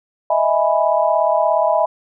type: chord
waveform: sine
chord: E major seventh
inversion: third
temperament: equal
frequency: 622.3 / 659.3 / 830.6 / 987.8 Hz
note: D#5 / E5 / G#5 / B5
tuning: 0 / 0 / 0 / 0 cents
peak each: -18 / -17 / -20 / -20 dBFS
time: 0.3-1.86 s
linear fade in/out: 5 ms
effects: none